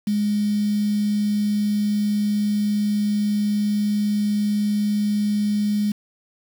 sine tone with quantisation, 207.7 Hz, G#3, in tune, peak -18 dBFS, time 0.07-5.92 s, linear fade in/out 5 ms, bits 6, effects none

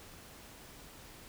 silence, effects pink hiss -53 dBFS RMS until 1.28 s

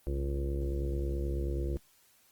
harmonic tone with a mistuned harmonic, 69.3 Hz, C#2, in tune, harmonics 1 / 2 / 3 / 4 / 5 / 6 / 7 / 8, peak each -31 / -40 / -47 / -47 / -38 / -48 / -44 / -50 dBFS, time 0.07-1.77 s, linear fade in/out 0 ms, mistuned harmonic 1, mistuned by -110 cents, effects white hiss -65 dBFS RMS until 2.31 s + Opus 24 kbps

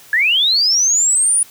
sine linear sweep, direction up, 1661.2 to 9800 Hz, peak -11 dBFS, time 0.13-1.43 s, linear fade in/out 2 ms, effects white hiss -43 dBFS RMS until 1.5 s + high-pass 60 Hz 12 dB/octave

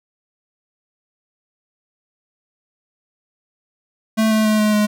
square tone with pitch steps, 220 / 217.5 / 215 / 212.5 / 210.1 Hz, A3 / A3 / A3 / G#3 / G#3, 0 / -20 / -40 / +40 / +20 cents, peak -14 dBFS, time 4.17-4.87 s, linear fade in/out 20 ms, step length 140 ms, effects none

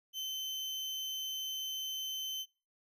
35% pulse tone, 3073 Hz, G7, 35 cents flat, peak -35 dBFS, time 0.13-2.46 s, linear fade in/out 50 ms, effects noise-tail reverb RT60 0.4 s tail -25 dB re dry

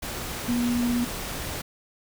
sine tone in noise, 240.8 Hz, B3, 44 cents flat, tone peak -22 dBFS, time 0.48-1.05 s, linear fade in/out 10 ms, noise pink, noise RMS -33 dBFS, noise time 0.02-1.62 s, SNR +8 dB, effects none

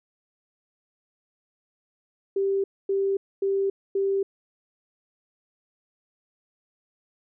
sine tone bursts, 392 Hz, G4, in tune, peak -21 dBFS, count 4, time 2.36-4.23 s, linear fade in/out 5 ms, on 280 ms, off 250 ms, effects none

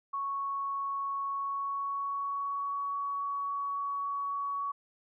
sine tone with pitch glide, 1108 to 1124.1 Hz, C#6 to C#6, -1 to +24 cents, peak -31 dBFS, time 0.13-4.72 s, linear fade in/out 10 ms, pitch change +25 cents, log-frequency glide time 1.29-2.83 s, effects none

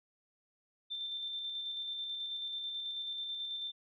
sine tone with tremolo, 3566 Hz, A7, 22 cents sharp, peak -36 dBFS, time 0.9-3.72 s, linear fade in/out 20 ms, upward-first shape square, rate 9.2 Hz, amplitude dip 25%, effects none

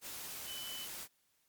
sine tone in noise, 3013 Hz, F#7, 31 cents sharp, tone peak -44 dBFS, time 0.45-0.88 s, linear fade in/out 50 ms, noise white, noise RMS -45 dBFS, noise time 0.01-1.08 s, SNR -2 dB, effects white hiss -75 dBFS RMS until 1.48 s + MP3 96 kbps

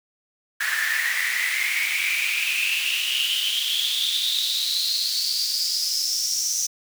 pink noise with high-pass filter sweep, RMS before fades -24 dBFS, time 0.6-6.67 s, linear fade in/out 10 ms, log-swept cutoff 1700 to 6000 Hz, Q 9.4, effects none

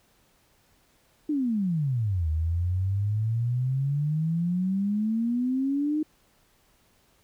sine exponential two-way sweep, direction down then up, 311.1 to 77.2 to 311.1 Hz, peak -23 dBFS, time 1.29-6.03 s, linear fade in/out 5 ms, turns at 2.29 s, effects pink hiss -64 dBFS RMS until 7.23 s

